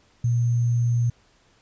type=tone with sample-and-hold; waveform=sine; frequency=118.7 Hz; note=A#2; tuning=32 cents sharp; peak=-18 dBFS; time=0.24-1.1 s; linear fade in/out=5 ms; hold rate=6300 Hz; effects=pink hiss -60 dBFS RMS until 1.61 s + resampled to 16000 Hz